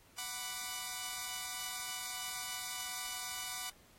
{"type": "chord", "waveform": "5% pulse", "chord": "B minor", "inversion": "second", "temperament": "equal", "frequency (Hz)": [740, 987.8, 1174.7], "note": ["F#5", "B5", "D6"], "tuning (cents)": [0, 0, 0], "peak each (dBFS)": -32, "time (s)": [0.18, 3.7], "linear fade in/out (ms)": 5, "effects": ["pink hiss -64 dBFS RMS until 3.98 s", "AAC 48 kbps"]}